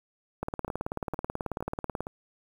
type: two click trains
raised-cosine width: 1 ms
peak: -17 / -22 dBFS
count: 30 / 4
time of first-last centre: 0.43-2.006 / 0.68-2.069 s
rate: 18.4 / 2.16 Hz
effects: 8-bit